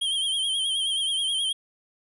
square tone with vibrato, 3187 Hz, G7, 28 cents sharp, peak -24 dBFS, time 0.01-1.53 s, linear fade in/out 10 ms, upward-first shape triangle, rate 9.4 Hz, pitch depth 77 cents each way, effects resampled to 24000 Hz

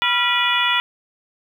harmonic tone with a mistuned harmonic, 487.8 Hz, B4, 21 cents flat, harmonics 2 / 3 / 4 / 5 / 6 / 7, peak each -23 / -23 / -23 / -23 / -23 / -23 dBFS, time 0.02-0.8 s, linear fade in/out 0 ms, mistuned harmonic 3, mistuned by -100 cents, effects 8-bit

